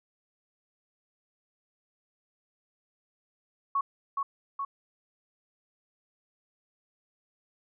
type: tone with echo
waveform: sine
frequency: 1108.7 Hz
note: C#6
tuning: in tune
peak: -24 dBFS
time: 3.75-3.81 s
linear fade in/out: 5 ms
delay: 420 ms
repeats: 2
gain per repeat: -3 dB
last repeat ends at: 4.65 s
effects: none